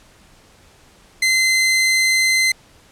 sawtooth tone, 2064 Hz, C7, 24 cents flat, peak -10 dBFS, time 1.22-2.52 s, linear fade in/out 5 ms, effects pink hiss -50 dBFS RMS until 2.91 s + low-pass 10000 Hz 12 dB/octave

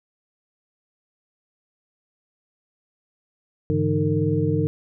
sine tone cluster, 101.4 / 144 / 163 / 306.5 / 455.1 Hz, G#2 / D3 / E3 / D#4 / A#4, -41 / -34 / -19 / -26 / -42 cents, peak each -25 dBFS, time 3.7-4.67 s, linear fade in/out 0 ms, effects none

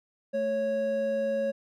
triangle tone pair together, 220 / 552 Hz, A3 / C#5, 0 / -7 cents, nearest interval octave + major third, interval 1593 cents, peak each -33 / -24 dBFS, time 0.33-1.52 s, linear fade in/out 20 ms, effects none

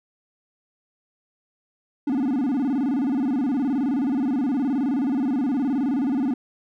triangle tone with vibrato, 265.1 Hz, C4, 23 cents sharp, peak -18 dBFS, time 2.07-6.34 s, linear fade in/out 5 ms, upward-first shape square, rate 19 Hz, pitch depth 160 cents each way, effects none

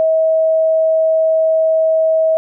sine tone, 641 Hz, E5, 49 cents flat, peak -10 dBFS, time 0-2.37 s, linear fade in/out 0 ms, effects none

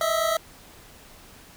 25% pulse tone pair together, 630 / 658.6 Hz, D#5 / E5, +21 / -2 cents, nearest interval minor second, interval 77 cents, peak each -22 / -20 dBFS, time 0.01-0.37 s, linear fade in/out 2 ms, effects pink hiss -49 dBFS RMS until 1.56 s

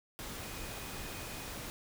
sine tone in noise, 2489 Hz, D#7, in tune, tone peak -54 dBFS, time 0.43-1.52 s, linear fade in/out 0 ms, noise pink, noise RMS -43 dBFS, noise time 0.19-1.7 s, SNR -14 dB, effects none

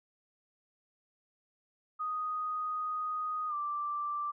sine tone with pitch glide, 1244.5 to 1174.7 Hz, D#6 to D6, 0 to 0 cents, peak -32 dBFS, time 1.99-4.32 s, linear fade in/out 20 ms, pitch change -100 cents, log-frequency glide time 3.48-3.54 s, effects none

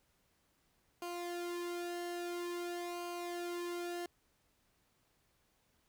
sawtooth tone with flanger, 349.2 Hz, F4, in tune, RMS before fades -41 dBFS, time 1.02-4.06 s, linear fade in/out 2 ms, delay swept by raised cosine 0.54 to 2.04 ms, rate 0.49 Hz, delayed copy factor -0.7, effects pink hiss -75 dBFS RMS until 5.88 s

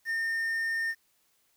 triangle tone with quantisation, 1819 Hz, A#6, 43 cents flat, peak -26 dBFS, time 0.05-0.95 s, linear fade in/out 50 ms, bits 9, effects white hiss -70 dBFS RMS until 1.56 s

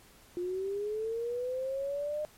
sine linear sweep, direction up, 349.2 to 610 Hz, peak -31 dBFS, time 0.37-2.25 s, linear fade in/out 0 ms, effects pink hiss -58 dBFS RMS until 2.37 s + MP3 64 kbps

